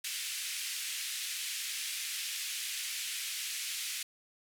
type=band-pass noise; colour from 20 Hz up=pink; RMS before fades=-38 dBFS; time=0.04-4.03 s; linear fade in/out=5 ms; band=2200 to 13000 Hz; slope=24 dB/octave; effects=none